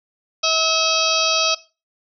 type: harmonic tone with a mistuned harmonic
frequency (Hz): 644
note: E5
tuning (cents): -41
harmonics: 1 / 2 / 4 / 5 / 6 / 7 / 8 / 9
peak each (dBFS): -24 / -24 / -24 / -24 / -24 / -24 / -24 / -24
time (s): 0.43-1.55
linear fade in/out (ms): 10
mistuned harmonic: 7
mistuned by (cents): +34
effects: noise-tail reverb RT60 0.3 s tail -18 dB re dry